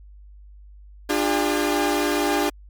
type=tone cluster; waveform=sawtooth; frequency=296.9 / 350.2 / 404 / 810 Hz; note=D4 / F4 / G#4 / G#5; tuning=+19 / +5 / -48 / -43 cents; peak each=-19 / -22 / -21 / -25 dBFS; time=1.09-2.5 s; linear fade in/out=10 ms; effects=added 50 Hz sine -42 dBFS peak until 2.69 s + MP3 96 kbps